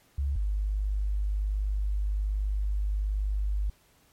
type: tone pair in turn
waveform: sine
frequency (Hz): 69.3 / 50.63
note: C#2 / G#1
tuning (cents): 0 / -43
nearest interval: perfect fourth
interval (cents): 543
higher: first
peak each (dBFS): -25 / -25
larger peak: neither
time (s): 0.18-0.36 / 0.36-3.7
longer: second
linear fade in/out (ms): 5
effects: pink hiss -63 dBFS RMS until 4.12 s + MP3 64 kbps